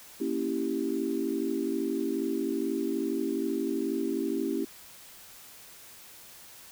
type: chord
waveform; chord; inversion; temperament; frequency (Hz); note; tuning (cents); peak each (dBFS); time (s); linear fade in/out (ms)
sine; A# diminished seventh; none; equal; 233.1 / 277.2 / 329.6 / 392; A#3 / C#4 / E4 / G4; 0 / 0 / 0 / 0; -35 / -32 / -32 / -33; 0.2-4.65; 10
effects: white hiss -50 dBFS RMS until 6.71 s